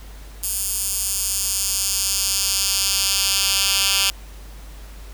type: tone with high-pass filter sweep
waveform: 10% pulse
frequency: 196 Hz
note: G3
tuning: in tune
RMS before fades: -21 dBFS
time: 0.43-4.1 s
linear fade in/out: 2 ms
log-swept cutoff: 9200 to 3200 Hz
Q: 1.1
effects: added 50 Hz sine -36 dBFS peak until 5.13 s + pink hiss -46 dBFS RMS until 5.13 s